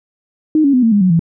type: tone with pitch steps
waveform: sine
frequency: 310 / 279.4 / 251.8 / 226.9 / 204.5 / 184.33 / 166.12 Hz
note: D#4 / C#4 / B3 / A#3 / G#3 / F#3 / E3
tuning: -6 / +14 / +34 / -47 / -26 / -6 / +14 cents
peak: -8 dBFS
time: 0.55-1.194 s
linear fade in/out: 2 ms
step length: 92 ms
effects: none